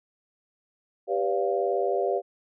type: chord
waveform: sine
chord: G dominant seventh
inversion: none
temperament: equal with one note detuned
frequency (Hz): 392 / 493.9 / 572.6 / 698.5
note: G4 / B4 / D5 / F5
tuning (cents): 0 / 0 / -44 / 0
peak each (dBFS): -27 / -29 / -29 / -29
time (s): 1.07-2.22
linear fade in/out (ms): 50
effects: none